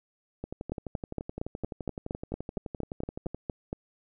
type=two click trains; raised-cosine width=2 ms; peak=-18 / -22 dBFS; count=14 / 35; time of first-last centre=0.72-3.729 / 0.44-3.346 s; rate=4.32 / 11.7 Hz; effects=none